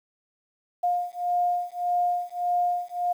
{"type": "beating tone pair", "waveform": "sine", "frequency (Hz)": [708, 709.7], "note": ["F5", "F5"], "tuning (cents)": [23, 28], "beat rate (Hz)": 1.7, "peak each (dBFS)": -26, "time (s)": [0.83, 3.13], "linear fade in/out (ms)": 10, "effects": ["9-bit"]}